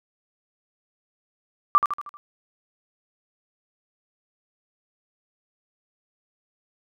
sine tone with echo, 1174.7 Hz, D6, in tune, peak -11 dBFS, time 1.75-1.78 s, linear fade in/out 0 ms, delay 78 ms, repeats 5, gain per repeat -6 dB, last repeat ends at 2.17 s, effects none

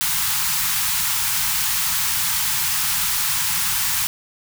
white band-stop noise, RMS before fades -21 dBFS, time 0.01-4.07 s, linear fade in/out 0 ms, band 190 to 810 Hz, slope 96 dB/octave, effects none

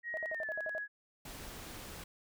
sine tone with pitch glide, 1888 to 1672.3 Hz, A#6 to G#6, +22 to +12 cents, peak -37 dBFS, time 0.03-0.88 s, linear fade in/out 50 ms, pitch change -210 cents, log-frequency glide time 0.3-0.55 s
sine tone bursts, 633 Hz, D#5, 30 cents sharp, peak -37 dBFS, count 8, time 0.14-0.781 s, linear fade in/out 0 ms, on 32 ms, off 55 ms
pink noise, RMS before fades -47 dBFS, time 1.25-2.04 s, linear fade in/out 5 ms
effects none

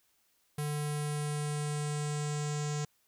square tone with low-pass filter sweep, 148.3 Hz, D3, 17 cents sharp, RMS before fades -34 dBFS, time 0.58-2.85 s, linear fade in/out 5 ms, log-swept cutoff 11000 to 7000 Hz, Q 4.7, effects white hiss -72 dBFS RMS until 3.07 s

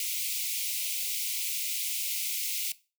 white high-pass noise, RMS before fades -32 dBFS, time 0-2.72 s, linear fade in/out 2 ms, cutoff 2100 Hz, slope 96 dB/octave, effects noise-tail reverb RT60 0.3 s tail -18 dB re dry

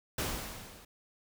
pink noise with level ramp, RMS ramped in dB -32 to -55 dBFS, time 0.18-0.85 s, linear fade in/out 5 ms, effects none

